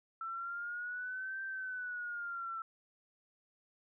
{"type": "linear two-way sweep", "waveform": "sine", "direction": "up then down", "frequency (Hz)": [1329, 1568, 1329], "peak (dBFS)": -38, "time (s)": [0.21, 2.62], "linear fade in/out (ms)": 2, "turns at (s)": 1.43, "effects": []}